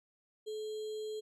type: tone with sample-and-hold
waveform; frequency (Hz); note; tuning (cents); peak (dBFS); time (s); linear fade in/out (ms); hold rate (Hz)
sine; 430; A4; -40; -37; 0.46-1.21; 20; 3675
effects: low-pass 9000 Hz 12 dB/octave